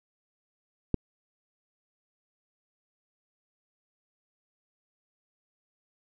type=click; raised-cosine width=3 ms; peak=-11 dBFS; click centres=0.943 s; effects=none